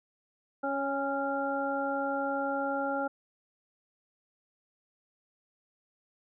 harmonic tone with a mistuned harmonic, 277.2 Hz, C#4, in tune, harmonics 1 / 2 / 3 / 5, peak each -35 / -33 / -34 / -35 dBFS, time 0.63-3.08 s, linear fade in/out 10 ms, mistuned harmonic 3, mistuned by -18 cents, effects none

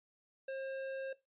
sine tone with hard clipping, 535 Hz, C5, 38 cents sharp, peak -40 dBFS, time 0.48-1.13 s, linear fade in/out 5 ms, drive 10 dB, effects noise-tail reverb RT60 0.2 s tail -17 dB re dry + resampled to 8000 Hz

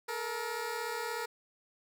15% pulse tone pair together, 434.6 / 471.3 Hz, A4 / A#4, -21 / +19 cents, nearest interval minor second, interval 140 cents, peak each -33 / -30 dBFS, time 0.08-1.26 s, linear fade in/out 10 ms, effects none

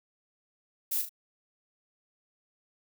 violet noise with echo, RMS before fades -30 dBFS, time 0.91-1.02 s, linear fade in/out 10 ms, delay 37 ms, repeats 2, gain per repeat -7 dB, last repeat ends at 1.094 s, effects none

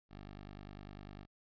10% pulse tone, 50 Hz, G1, 35 cents sharp, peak -40 dBFS, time 0.09-1.27 s, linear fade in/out 50 ms, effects resampled to 11025 Hz

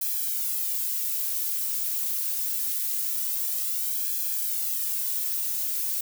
violet noise with flanger, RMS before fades -28 dBFS, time 0.01-6.01 s, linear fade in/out 5 ms, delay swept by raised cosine 1.2 to 3.2 ms, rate 0.24 Hz, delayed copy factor +0.8, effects none

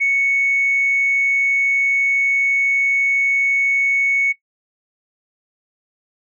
sine tone, 2217 Hz, C#7, in tune, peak -13 dBFS, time 0-4.33 s, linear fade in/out 20 ms, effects noise-tail reverb RT60 0.1 s tail -18 dB re dry + tanh soft clip ceiling -9 dBFS

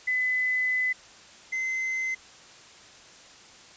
sine / triangle tone pair in turn, 2012 / 2058 Hz, B6 / C7, +32 / -29 cents, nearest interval unison, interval 39 cents, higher second, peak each -23 / -25 dBFS, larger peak first, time 0.07-0.93 / 1.52-2.15 s, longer first, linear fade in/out 10 ms, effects white hiss -50 dBFS RMS until 3.76 s + resampled to 16000 Hz

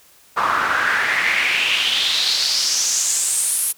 pink noise with band-pass filter sweep, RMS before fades -19 dBFS, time 0.36-3.73 s, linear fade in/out 20 ms, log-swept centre 1100 to 11000 Hz, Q 4.4, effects white hiss -51 dBFS RMS until 3.77 s

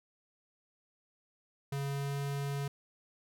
square tone with pitch glide, 139.6 to 140.65 Hz, C#3 to C#3, +13 to +26 cents, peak -34 dBFS, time 1.72-2.68 s, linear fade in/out 5 ms, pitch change +13 cents, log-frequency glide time 1.84-2.17 s, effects none

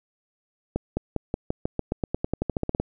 accelerating click train, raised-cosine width 2 ms, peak -11 dBFS, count 19, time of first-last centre 0.76-2.8 s, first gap 210 ms, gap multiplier 0.92, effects none

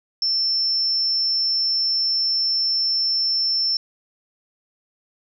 sine tone, 5360 Hz, E8, 28 cents sharp, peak -18 dBFS, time 0.22-3.77 s, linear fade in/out 2 ms, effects none

